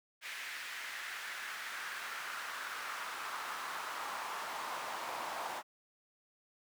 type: noise with high-pass filter sweep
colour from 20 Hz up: brown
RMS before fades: -42 dBFS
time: 0.21-5.63 s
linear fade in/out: 50 ms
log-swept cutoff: 2000 to 850 Hz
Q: 2.2
effects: none